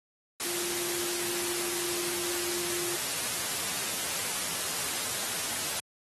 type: tone in noise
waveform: sine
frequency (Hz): 349.6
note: F4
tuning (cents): +2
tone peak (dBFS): -38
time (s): 0.45-2.96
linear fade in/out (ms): 2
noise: white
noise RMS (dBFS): -32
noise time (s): 0.4-5.8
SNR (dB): -9
effects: high-pass 100 Hz 12 dB/octave + AAC 32 kbps